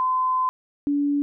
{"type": "tone pair in turn", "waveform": "sine", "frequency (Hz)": [1025, 287], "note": ["C6", "D4"], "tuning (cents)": [-36, -40], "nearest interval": "octave + minor seventh", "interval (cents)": 2204, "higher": "first", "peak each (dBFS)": -19, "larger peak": "neither", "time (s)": [[0, 0.49], [0.87, 1.22]], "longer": "first", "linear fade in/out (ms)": 0, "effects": []}